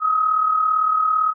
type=tone pair together; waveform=sine; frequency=1263 / 1300.8 Hz; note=D#6 / E6; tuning=+26 / -23 cents; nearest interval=minor second; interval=51 cents; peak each=-16 / -24 dBFS; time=0-1.34 s; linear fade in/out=50 ms; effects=none